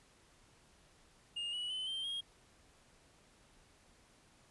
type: tone with pitch steps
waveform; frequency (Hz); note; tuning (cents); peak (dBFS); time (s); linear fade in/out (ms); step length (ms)
triangle; 2834 / 2934 / 3037 / 3145 / 3255; F7 / F#7 / F#7 / G7 / G#7; +25 / -15 / +44 / +5 / -36; -36; 1.36-2.21; 10; 170
effects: pink hiss -66 dBFS RMS until 4.5 s + resampled to 24000 Hz